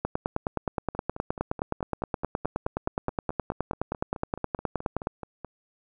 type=two click trains; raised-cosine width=1 ms; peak=-12 / -22 dBFS; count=49 / 22; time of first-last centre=0.05-5.071 / 0.95-5.447 s; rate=9.56 / 4.67 Hz; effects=none